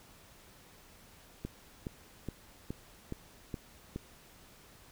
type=click train; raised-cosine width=3 ms; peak=-24 dBFS; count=7; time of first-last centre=1.45-3.96 s; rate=2.39 Hz; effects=pink hiss -58 dBFS RMS until 4.91 s